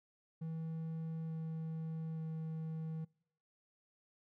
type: tone with pitch steps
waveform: triangle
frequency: 161.7 / 160.77 / 159.84 Hz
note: E3 / E3 / D#3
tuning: -33 / -43 / +47 cents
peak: -37 dBFS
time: 0.41-3.05 s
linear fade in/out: 10 ms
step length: 880 ms
effects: noise-tail reverb RT60 0.7 s tail -26 dB re dry